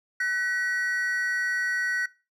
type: tone pair together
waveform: triangle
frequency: 1500 / 1918.9 Hz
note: F#6 / A#6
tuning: +23 / +50 cents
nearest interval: major third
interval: 427 cents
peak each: -25 dBFS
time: 0.2-2.06 s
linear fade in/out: 5 ms
effects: noise-tail reverb RT60 0.3 s tail -22 dB re dry